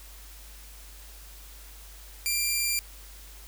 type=tone; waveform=10% pulse; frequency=2377 Hz; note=D7; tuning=20 cents sharp; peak=-16 dBFS; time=2.26-2.79 s; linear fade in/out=0 ms; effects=added 50 Hz sine -46 dBFS peak until 3.47 s + white hiss -50 dBFS RMS until 3.47 s